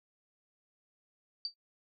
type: tone with exponential decay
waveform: sine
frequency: 4630 Hz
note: D8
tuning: 25 cents flat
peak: -29 dBFS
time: 1.45-1.54 s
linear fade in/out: 1 ms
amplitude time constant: 18 ms
effects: noise-tail reverb RT60 0.1 s tail -23 dB re dry

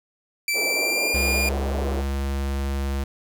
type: tone with pitch glide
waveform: sawtooth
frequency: 2332 to 2413 Hz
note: D7 to D7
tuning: -13 to +46 cents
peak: -18 dBFS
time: 0.48-1.49 s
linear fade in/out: 2 ms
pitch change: +59 cents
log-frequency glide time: 0.67-1.21 s
type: band-pass noise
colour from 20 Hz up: white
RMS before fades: -31 dBFS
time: 0.53-2.04 s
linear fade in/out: 50 ms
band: 330 to 660 Hz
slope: 24 dB/octave
type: tone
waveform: square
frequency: 68.8 Hz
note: C#2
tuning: 12 cents flat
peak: -24 dBFS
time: 1.14-3.04 s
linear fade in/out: 5 ms
effects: none

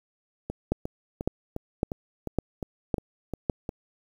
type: two click trains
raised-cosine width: 2 ms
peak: -10 / -18 dBFS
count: 6 / 10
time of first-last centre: 0.72-3.498 / 0.5-3.691 s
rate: 1.8 / 2.82 Hz
effects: 8-bit

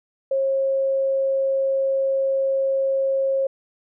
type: tone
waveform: sine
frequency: 540 Hz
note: C#5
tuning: 45 cents flat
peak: -18 dBFS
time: 0.31-3.47 s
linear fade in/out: 5 ms
effects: none

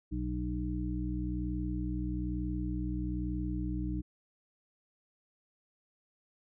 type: harmonic tone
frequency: 61.1 Hz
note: B1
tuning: 18 cents flat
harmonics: 1 / 2 / 3 / 5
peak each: -35 / -40 / -39 / -37 dBFS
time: 0.11-4.02 s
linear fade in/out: 20 ms
effects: none

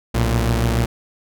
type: tone pair together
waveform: sawtooth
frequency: 60.92 / 115 Hz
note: B1 / A#2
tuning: -23 / -23 cents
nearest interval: major seventh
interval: 1100 cents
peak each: -15 dBFS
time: 0.14-0.86 s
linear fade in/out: 10 ms
effects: none

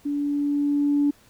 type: tone with level ramp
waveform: sine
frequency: 288.2 Hz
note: D4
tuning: 33 cents flat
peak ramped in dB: -23 to -16 dBFS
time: 0.05-1.11 s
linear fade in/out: 10 ms
effects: tanh soft clip ceiling -12 dBFS + pink hiss -56 dBFS RMS until 1.29 s

